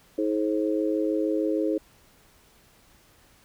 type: harmonic tone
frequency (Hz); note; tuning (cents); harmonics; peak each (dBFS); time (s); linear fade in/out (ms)
106.4; G#2; +42; 3 / 4 / 5; -25 / -28 / -29; 0.18-1.78; 5
effects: pink hiss -58 dBFS RMS until 3.44 s